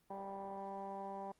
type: tone with low-pass filter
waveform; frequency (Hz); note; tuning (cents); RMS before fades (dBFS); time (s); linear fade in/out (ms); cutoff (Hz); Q
15% pulse; 196.2; G3; +2; -45; 0.1-1.32; 5; 900; 6.7
effects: pink hiss -75 dBFS RMS until 1.39 s + Opus 24 kbps